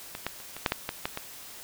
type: clicks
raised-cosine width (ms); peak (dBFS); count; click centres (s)
0.3; -19 / -13 / -30 / -22 / -7 / -9 / -14 / -12 / -16; 9; 0.151 / 0.266 / 0.402 / 0.566 / 0.662 / 0.721 / 0.891 / 1.055 / 1.174
effects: white hiss -45 dBFS RMS until 1.63 s